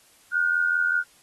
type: tone pair together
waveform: sine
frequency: 1434.7 / 1520 Hz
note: F6 / F#6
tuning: +46 / +46 cents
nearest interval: minor second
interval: 100 cents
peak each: -21 / -25 dBFS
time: 0.31-1.04 s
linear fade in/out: 50 ms
effects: white hiss -57 dBFS RMS until 1.22 s + AAC 32 kbps